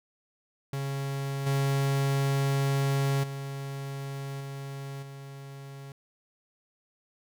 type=tone with level steps; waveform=45% pulse; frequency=137.9 Hz; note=C#3; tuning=9 cents flat; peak=-30 / -24 / -34 / -36 / -41 dBFS; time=0.73-5.92 s; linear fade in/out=2 ms; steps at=1.46 / 3.23 / 4.4 / 5.02 s; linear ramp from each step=10 ms; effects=none